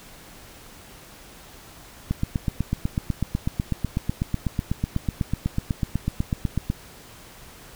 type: click train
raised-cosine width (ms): 5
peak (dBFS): -10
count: 38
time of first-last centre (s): 2.11-6.701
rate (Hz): 8.06
effects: pink hiss -46 dBFS RMS until 7.75 s